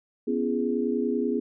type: chord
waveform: sine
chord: C# minor seventh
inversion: third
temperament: equal with one note detuned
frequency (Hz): 246.9 / 277.2 / 337.1 / 415.3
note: B3 / C#4 / E4 / G#4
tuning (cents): 0 / 0 / +39 / 0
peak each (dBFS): -27 / -31 / -31 / -28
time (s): 0.27-1.4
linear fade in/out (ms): 10
effects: none